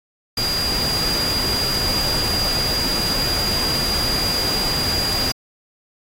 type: tone in noise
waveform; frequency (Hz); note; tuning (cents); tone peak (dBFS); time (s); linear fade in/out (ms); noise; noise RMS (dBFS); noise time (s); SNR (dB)
sine; 4826; D8; +46; -20; 0.37-5.32; 5; pink; -25; 0.37-5.32; +2
effects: AAC 48 kbps